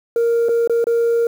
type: tone with dropouts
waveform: sine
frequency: 466.2 Hz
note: A#4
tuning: in tune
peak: -11 dBFS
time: 0.16-1.27 s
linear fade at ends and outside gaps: 2 ms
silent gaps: 0.486-0.491 / 0.675-0.696 / 0.842-0.869 s
effects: tanh soft clip ceiling -12 dBFS + 7-bit